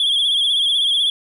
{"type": "tone with vibrato", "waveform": "sine", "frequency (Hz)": 3336, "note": "G#7", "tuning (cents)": 7, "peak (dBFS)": -12, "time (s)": [0, 1.1], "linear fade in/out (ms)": 2, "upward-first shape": "sine", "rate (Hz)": 16, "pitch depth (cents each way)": 72, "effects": ["tanh soft clip ceiling -13 dBFS", "9-bit"]}